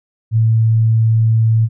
sine tone, 112.2 Hz, A2, 34 cents sharp, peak -9 dBFS, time 0.31-1.69 s, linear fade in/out 50 ms, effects none

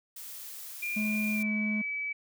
blue noise, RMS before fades -43 dBFS, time 0.16-1.43 s, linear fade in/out 5 ms
sine tone with pitch glide, 2400 to 2292 Hz, D7 to D7, +37 to -43 cents, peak -31 dBFS, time 0.82-2.13 s, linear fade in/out 10 ms, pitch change -80 cents, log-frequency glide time 1.33-1.49 s
triangle tone, 212.9 Hz, G#3, 43 cents sharp, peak -27 dBFS, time 0.96-1.82 s, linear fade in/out 10 ms
effects none

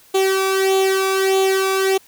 sawtooth tone with flanger, 383.9 Hz, G4, 36 cents flat, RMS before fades -17 dBFS, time 0.14-1.98 s, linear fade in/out 10 ms, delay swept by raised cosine 0.28 to 0.84 ms, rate 1.6 Hz, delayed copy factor +0.7, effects white hiss -50 dBFS RMS until 2.07 s

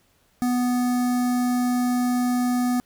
square tone with notch filter, 246.9 Hz, B3, in tune, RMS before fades -22 dBFS, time 0.42-2.8 s, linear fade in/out 0 ms, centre 2900 Hz, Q 0.73, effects pink hiss -63 dBFS RMS until 2.85 s

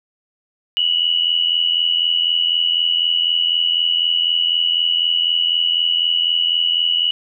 sine tone pair together, 2876 / 2960 Hz, F#7 / F#7, -50 / 0 cents, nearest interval unison, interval 50 cents, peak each -19 / -16 dBFS, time 0.77-7.11 s, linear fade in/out 0 ms, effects none

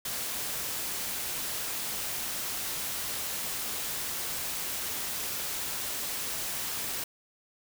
white noise, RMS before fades -34 dBFS, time 0.05-7.04 s, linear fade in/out 5 ms, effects none

